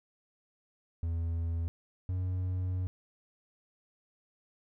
triangle tone pair in turn, 83.4 / 91.81 Hz, E2 / F#2, +21 / -13 cents, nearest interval major second, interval 166 cents, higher second, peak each -28 dBFS, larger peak neither, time 1.03-1.68 / 2.09-2.87 s, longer second, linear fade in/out 0 ms, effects none

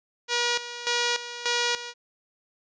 5% pulse tone with tremolo, 480 Hz, B4, 49 cents flat, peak -11 dBFS, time 0.28-1.94 s, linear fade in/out 50 ms, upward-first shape square, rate 1.7 Hz, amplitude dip 75%, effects resampled to 16000 Hz

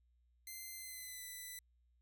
5% pulse tone with pitch glide, 2076 to 1994.9 Hz, C7 to B6, -14 to +17 cents, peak -37 dBFS, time 0.47-1.59 s, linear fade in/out 2 ms, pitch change -69 cents, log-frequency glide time 0.74-1.23 s, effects added 60 Hz sine -70 dBFS peak until 2.01 s

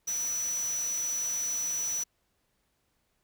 sine tone in noise, 5920 Hz, F#8, in tune, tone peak -29 dBFS, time 0.07-2.04 s, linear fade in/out 10 ms, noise white, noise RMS -42 dBFS, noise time 0.07-2.04 s, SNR +10 dB, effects pink hiss -75 dBFS RMS until 3.23 s

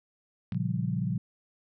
sine chord, G half-diminished seventh, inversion first, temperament equal, 116.54 / 138.59 / 174.61 / 196 Hz, Bb2 / Db3 / F3 / G3, 0 / 0 / 0 / 0 cents, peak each -32 / -33 / -31 / -35 dBFS, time 0.52-1.18 s, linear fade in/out 5 ms
clicks, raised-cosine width 0.3 ms, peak -29 / -39 dBFS, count 2, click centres 0.522 / 0.546 s
effects none

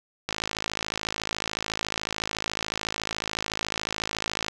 click train, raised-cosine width 0.2 ms, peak -10 dBFS, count 227, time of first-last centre 0.29-4.483 s, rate 53.9 Hz, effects none

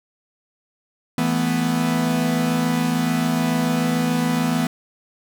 45% pulse chord, E suspended fourth, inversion none, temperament equal, 164.81 / 220 / 246.9 Hz, E3 / A3 / B3, 0 / 0 / 0 cents, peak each -23 / -25 / -21 dBFS, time 1.18-4.67 s, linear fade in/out 2 ms, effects none

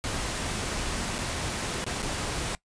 pink noise with dropouts, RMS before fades -31 dBFS, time 0.04-2.55 s, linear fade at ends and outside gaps 0 ms, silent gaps 1.182-1.188 / 1.842-1.865 / 2.021-2.027 s, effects noise-tail reverb RT60 0.1 s tail -20 dB re dry + resampled to 22050 Hz

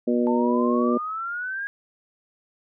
harmonic tone, 121 Hz, B2, 35 cents flat, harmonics 2 / 3 / 4 / 5, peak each -21 / -25 / -27 / -29 dBFS, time 0.07-0.98 s, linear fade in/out 10 ms
sine exponential sweep, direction up, 880 to 1647 Hz, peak -27 dBFS, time 0.27-1.67 s, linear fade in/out 0 ms
effects none

